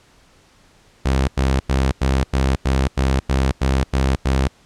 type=tone bursts; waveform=sawtooth; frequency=66.5 Hz; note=C2; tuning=29 cents sharp; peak=-11 dBFS; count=11; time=1.05-4.48 s; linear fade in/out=10 ms; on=230 ms; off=90 ms; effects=pink hiss -53 dBFS RMS until 4.65 s + low-pass 8000 Hz 12 dB/octave